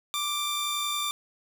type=tone pair together; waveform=sawtooth; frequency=1174.7 / 3575 Hz; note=D6 / A7; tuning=0 / +27 cents; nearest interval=octave + perfect fifth; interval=1927 cents; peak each=-27 dBFS; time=0.14-1.11 s; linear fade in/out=0 ms; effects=none